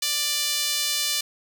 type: tone with high-pass filter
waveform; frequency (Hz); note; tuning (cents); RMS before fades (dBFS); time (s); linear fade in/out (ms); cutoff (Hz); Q
sawtooth; 590; D5; +8; -25; 0.02-1.21; 5; 3800; 1.3
effects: none